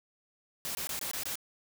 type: noise bursts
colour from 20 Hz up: white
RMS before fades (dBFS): -36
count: 6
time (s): 0.65-1.355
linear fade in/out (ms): 0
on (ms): 100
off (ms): 21
effects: none